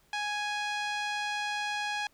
5% pulse tone with low-pass filter, 831 Hz, G#5, 1 cent sharp, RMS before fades -33 dBFS, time 0.13-2.07 s, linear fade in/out 2 ms, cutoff 2700 Hz, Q 0.62, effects pink hiss -66 dBFS RMS until 2.13 s

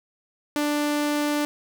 sawtooth tone, 294.7 Hz, D4, 6 cents sharp, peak -18 dBFS, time 0.56-1.45 s, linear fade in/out 0 ms, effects none

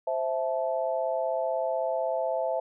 sine chord, A minor, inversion first, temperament equal with one note detuned, 523.3 / 659.3 / 869.4 Hz, C5 / E5 / A5, 0 / 0 / -21 cents, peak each -30 / -28 / -34 dBFS, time 0.07-2.6 s, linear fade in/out 5 ms, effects none

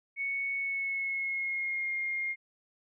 sine tone with pitch glide, 2217 to 2128 Hz, C#7 to C7, 0 to +29 cents, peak -30 dBFS, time 0.16-2.36 s, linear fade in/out 50 ms, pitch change -71 cents, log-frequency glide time 0.55-1.93 s, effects none

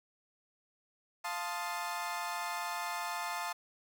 30% pulse chord, F dominant seventh, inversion none, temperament equal, 698.5 / 880 / 1046.5 / 1244.5 Hz, F5 / A5 / C6 / Eb6, 0 / 0 / 0 / 0 cents, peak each -39 / -37 / -39 / -40 dBFS, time 1.24-3.53 s, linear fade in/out 10 ms, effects none

